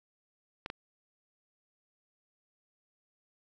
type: clicks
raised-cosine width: 0.3 ms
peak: -21 dBFS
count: 2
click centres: 0.661 / 0.701 s
effects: none